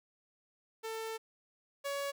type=tone pair in turn; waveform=sawtooth; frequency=445.9 / 561.8 Hz; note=A4 / C#5; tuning=+23 / +23 cents; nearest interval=major third; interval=400 cents; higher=second; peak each=-34 / -31 dBFS; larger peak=second; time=0.83-1.18 / 1.84-2.12 s; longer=first; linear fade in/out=20 ms; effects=none